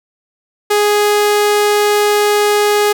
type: tone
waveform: sawtooth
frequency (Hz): 415.3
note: G#4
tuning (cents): 0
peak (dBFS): -6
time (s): 0.7-2.93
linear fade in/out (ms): 10
effects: none